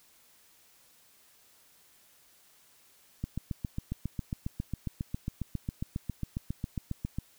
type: click train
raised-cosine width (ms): 5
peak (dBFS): -20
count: 30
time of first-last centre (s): 3.24-7.186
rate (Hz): 7.35
effects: white hiss -62 dBFS RMS until 7.38 s